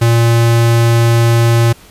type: tone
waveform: square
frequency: 116.54 Hz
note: A#2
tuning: in tune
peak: -8 dBFS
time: 0.01-1.73 s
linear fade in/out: 10 ms
effects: pink hiss -41 dBFS RMS until 1.9 s + resampled to 32000 Hz